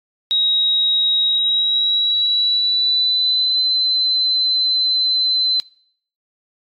sine tone with pitch glide, 3805 to 4055 Hz, A#7 to B7, +35 to +45 cents, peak -14 dBFS, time 0.31-5.6 s, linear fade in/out 0 ms, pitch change +110 cents, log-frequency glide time 1.24-3.67 s, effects noise-tail reverb RT60 0.6 s tail -23 dB re dry + AAC 48 kbps

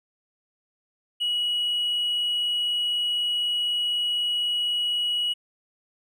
triangle tone, 2916 Hz, F#7, 26 cents flat, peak -20 dBFS, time 1.2-5.34 s, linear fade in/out 20 ms, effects tanh soft clip ceiling -18 dBFS

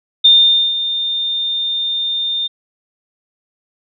sine tone with ADSR envelope, 3620 Hz, A7, 48 cents sharp, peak -4 dBFS, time 0.24-2.48 s, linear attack 12 ms, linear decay 480 ms, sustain -12 dB, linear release 18 ms, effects none

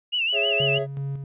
sine tone with vibrato, 2794 Hz, F7, in tune, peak -21 dBFS, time 0.12-0.79 s, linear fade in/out 20 ms, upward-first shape sine, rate 6.3 Hz, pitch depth 110 cents each way
triangle chord, C# minor, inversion second, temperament just, 415.8 / 554.4 / 665.2 Hz, G#4 / C#5 / E5, +2 / 0 / +16 cents, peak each -26 / -28 / -26 dBFS, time 0.32-0.87 s, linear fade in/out 50 ms
triangle tone with tremolo, 138.4 Hz, C#3, 2 cents flat, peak -24 dBFS, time 0.6-1.24 s, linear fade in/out 2 ms, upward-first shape square, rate 2.7 Hz, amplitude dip 45%
effects resampled to 8000 Hz

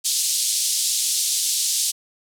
white band-pass noise, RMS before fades -22 dBFS, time 0.04-1.92 s, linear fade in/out 20 ms, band 3700 to 10000 Hz, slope 24 dB/octave, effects none

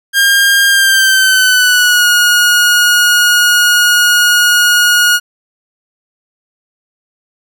sawtooth tone with pitch glide, 1609 to 1441.8 Hz, G6 to F#6, +45 to -45 cents, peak -3 dBFS, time 0.13-5.2 s, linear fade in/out 50 ms, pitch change -190 cents, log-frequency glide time 0.68-2.07 s, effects none

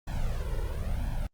brown noise with flanger, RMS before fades -30 dBFS, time 0.07-1.27 s, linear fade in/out 5 ms, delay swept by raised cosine 1.2 to 2.15 ms, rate 0.98 Hz, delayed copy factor +1, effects Opus 48 kbps

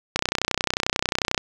click train, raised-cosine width 0.2 ms, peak -3 dBFS, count 39, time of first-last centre 0.16-1.378 s, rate 31.2 Hz, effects none

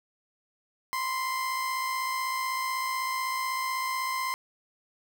30% pulse tone pair together, 987.8 / 1043.8 Hz, B5 / C6, 0 / -4 cents, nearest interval minor second, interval 96 cents, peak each -36 / -26 dBFS, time 0.93-4.34 s, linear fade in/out 0 ms, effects none

